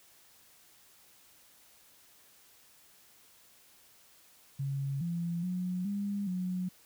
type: tone with pitch steps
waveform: sine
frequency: 137.9 / 170.7 / 181.5 / 201.8 / 182.6 Hz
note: C#3 / F3 / F#3 / G#3 / F#3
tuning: -9 / -39 / -33 / -49 / -23 cents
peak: -31 dBFS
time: 4.59-6.69 s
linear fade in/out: 10 ms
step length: 420 ms
effects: white hiss -61 dBFS RMS until 6.85 s

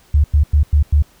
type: tone bursts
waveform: sine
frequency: 73.42 Hz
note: D2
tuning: in tune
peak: -8 dBFS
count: 5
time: 0.14-1.024 s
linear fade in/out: 5 ms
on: 100 ms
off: 96 ms
effects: pink hiss -51 dBFS RMS until 1.2 s

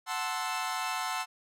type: chord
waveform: sawtooth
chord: F# half-diminished seventh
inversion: none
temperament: equal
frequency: 740 / 880 / 1046.5 / 1318.5 Hz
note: F#5 / A5 / C6 / E6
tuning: 0 / 0 / 0 / 0 cents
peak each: -33 dBFS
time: 0.06-1.26 s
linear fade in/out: 50 ms
effects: low-pass 12000 Hz 12 dB/octave

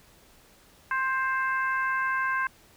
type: harmonic tone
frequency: 526 Hz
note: C5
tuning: 9 cents sharp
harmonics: 2 / 3 / 4 / 5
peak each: -28 / -27 / -37 / -42 dBFS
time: 0.91-2.47 s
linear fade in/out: 2 ms
effects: pink hiss -57 dBFS RMS until 2.76 s

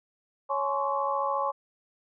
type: tone cluster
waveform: sine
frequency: 555 / 846 / 1053 / 1127 Hz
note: C#5 / G#5 / C6 / C#6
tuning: +2 / +32 / +11 / +28 cents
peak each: -31 dBFS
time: 0.49-1.52 s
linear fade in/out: 20 ms
effects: none

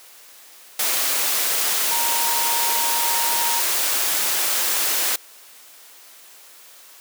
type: tone in noise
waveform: sine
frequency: 932.3 Hz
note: A#5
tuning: in tune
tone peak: -25 dBFS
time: 1.91-3.6 s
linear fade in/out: 5 ms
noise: white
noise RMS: -21 dBFS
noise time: 0.79-5.16 s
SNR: -7 dB
effects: white hiss -46 dBFS RMS until 7 s + high-pass 400 Hz 12 dB/octave

